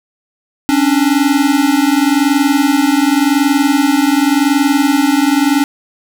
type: tone pair together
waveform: square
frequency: 272.9 / 293.8 Hz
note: C#4 / D4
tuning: -27 / +1 cents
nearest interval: minor second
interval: 128 cents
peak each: -13 dBFS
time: 0.69-5.64 s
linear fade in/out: 0 ms
effects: none